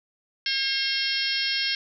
harmonic tone with a mistuned harmonic, 538 Hz, C5, 48 cents sharp, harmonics 3 / 4 / 5 / 6 / 7 / 8 / 9 / 10, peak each -33 / -32 / -33 / -30 / -35 / -30 / -34 / -30 dBFS, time 0.46-1.75 s, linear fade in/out 2 ms, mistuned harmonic 5, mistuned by +23 cents, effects none

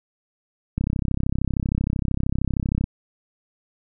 click train, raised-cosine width 5 ms, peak -10 dBFS, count 69, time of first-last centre 0.78-2.841 s, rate 33 Hz, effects none

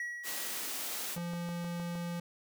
triangle tone with exponential decay, 1921 Hz, B6, 48 cents flat, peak -32 dBFS, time 0-1.11 s, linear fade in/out 2 ms, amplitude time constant 240 ms
white high-pass noise, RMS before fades -38 dBFS, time 0.23-1.18 s, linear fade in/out 50 ms, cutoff 190 Hz, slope 24 dB/octave
square tone, 172.5 Hz, F3, 21 cents flat, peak -36 dBFS, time 1.16-2.2 s, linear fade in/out 5 ms
click train, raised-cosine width 1 ms, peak -33 dBFS, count 6, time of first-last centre 1.18-1.954 s, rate 6.46 Hz
effects none

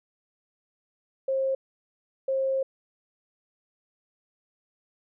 sine tone bursts at uneven times, 534 Hz, C5, 35 cents sharp, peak -23 dBFS, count 2, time 1.28-1.55 / 2.28-2.63 s, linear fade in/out 5 ms, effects none

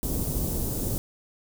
pink band-stop noise, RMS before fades -28 dBFS, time 0.03-0.98 s, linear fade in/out 0 ms, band 390 to 10000 Hz, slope 12 dB/octave, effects none

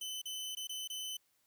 sawtooth tone with dropouts, 3034 Hz, F#7, 43 cents sharp, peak -36 dBFS, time 0.01-1.17 s, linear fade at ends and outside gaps 5 ms, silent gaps 0.217-0.255 / 0.551-0.569 / 0.672-0.693 / 0.876-0.899 s, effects white hiss -75 dBFS RMS until 1.46 s

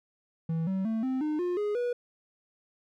triangle tone with pitch steps, 163.1 / 190.63 / 222.8 / 260.4 / 304.4 / 355.7 / 415.8 / 485.9 Hz, E3 / G3 / A3 / C4 / D#4 / F4 / G#4 / B4, -18 / -48 / +22 / -8 / -38 / +32 / +2 / -28 cents, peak -25 dBFS, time 0.49-1.93 s, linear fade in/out 5 ms, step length 180 ms, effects none

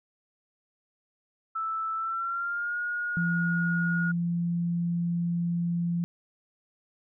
sine tone with pitch glide, 1318.5 to 1437.8 Hz, E6 to F6, 0 to +50 cents, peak -28 dBFS, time 1.55-4.12 s, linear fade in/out 10 ms, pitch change +150 cents, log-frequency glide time 1.95-2.78 s
sine tone, 171.7 Hz, F3, 29 cents flat, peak -25 dBFS, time 3.17-6.04 s, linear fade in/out 0 ms
effects none

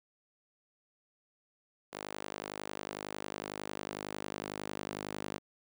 sawtooth tone with high-pass filter sweep, 51 Hz, G#1, 31 cents flat, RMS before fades -42 dBFS, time 1.92-5.39 s, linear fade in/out 20 ms, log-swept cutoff 440 to 250 Hz, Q 0.84, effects none

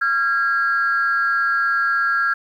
sine tone pair together, 1375.6 / 1639 Hz, F6 / G#6, -27 / -23 cents, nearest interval minor third, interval 304 cents, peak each -18 dBFS, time 0.01-2.34 s, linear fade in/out 10 ms, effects tanh soft clip ceiling -10 dBFS + 9-bit

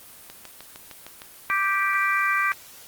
click train, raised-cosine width 0.2 ms, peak -21 dBFS, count 7, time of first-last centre 0.3-1.219 s, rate 6.53 Hz
harmonic tone, 392 Hz, G4, in tune, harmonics 3 / 4 / 5 / 6, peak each -24 / -25 / -26 / -27 dBFS, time 1.5-2.52 s, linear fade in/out 0 ms
effects white hiss -46 dBFS RMS until 2.87 s + Opus 24 kbps

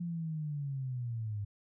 sine linear sweep, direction down, 174.61 to 100 Hz, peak -34 dBFS, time 0-1.45 s, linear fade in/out 10 ms, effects none

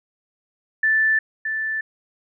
sine tone with echo, 1760 Hz, A6, in tune, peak -15 dBFS, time 0.83-1.19 s, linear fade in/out 5 ms, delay 620 ms, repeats 1, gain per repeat -7 dB, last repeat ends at 1.81 s, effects none

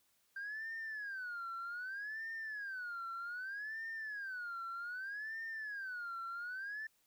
sine tone with vibrato, 1568 Hz, G6, in tune, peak -39 dBFS, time 0.36-6.87 s, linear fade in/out 5 ms, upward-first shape sine, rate 0.64 Hz, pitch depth 250 cents each way, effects tanh soft clip ceiling -38 dBFS + white hiss -75 dBFS RMS until 7.06 s

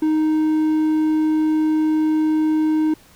triangle tone, 311.1 Hz, D#4, in tune, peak -13 dBFS, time 0.02-2.94 s, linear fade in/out 5 ms, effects pink hiss -50 dBFS RMS until 3.15 s

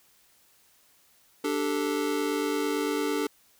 square chord, D suspended fourth, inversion none, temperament just, 293.7 / 391.6 / 440.5 Hz, D4 / G4 / A4, 0 / -2 / +2 cents, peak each -30 / -33 / -31 dBFS, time 1.44-3.27 s, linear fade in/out 5 ms, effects white hiss -62 dBFS RMS until 3.59 s

